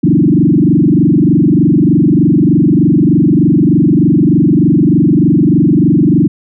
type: tone with frequency modulation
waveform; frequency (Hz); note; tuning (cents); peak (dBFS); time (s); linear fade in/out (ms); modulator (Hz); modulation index
sine; 232.7; A#3; -3; -5; 0.03-6.28; 10; 23.3; 4
effects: none